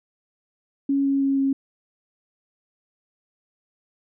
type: tone with pitch steps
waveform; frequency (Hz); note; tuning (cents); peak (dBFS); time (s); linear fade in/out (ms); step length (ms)
sine; 277.2 / 275.4 / 273.7 / 272; C#4 / C#4 / C#4 / C#4; 0 / -11 / -22 / -33; -18; 0.89-1.53; 5; 160
effects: none